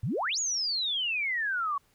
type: exponential two-way sweep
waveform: sine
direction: up then down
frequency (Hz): 93.9 to 6960 to 1098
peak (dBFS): -27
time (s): 0.03-1.78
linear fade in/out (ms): 5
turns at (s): 0.39
effects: pink hiss -67 dBFS RMS until 1.94 s